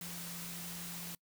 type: tone in noise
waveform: sine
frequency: 172.6 Hz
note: F3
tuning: 20 cents flat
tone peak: -47 dBFS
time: 0.01-1.15 s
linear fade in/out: 2 ms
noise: white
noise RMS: -45 dBFS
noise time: 0.01-1.15 s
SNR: -5 dB
effects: noise-tail reverb RT60 0.1 s tail -25 dB re dry